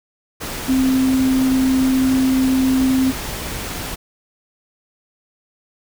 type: tone in noise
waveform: sine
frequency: 261.6 Hz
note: C4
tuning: in tune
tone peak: -13 dBFS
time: 0.68-3.12 s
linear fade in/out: 20 ms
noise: pink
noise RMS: -27 dBFS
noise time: 0.4-3.96 s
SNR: +11 dB
effects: none